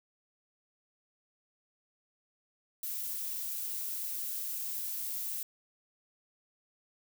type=noise; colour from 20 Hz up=violet; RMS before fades=-37 dBFS; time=2.83-5.43 s; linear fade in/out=2 ms; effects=none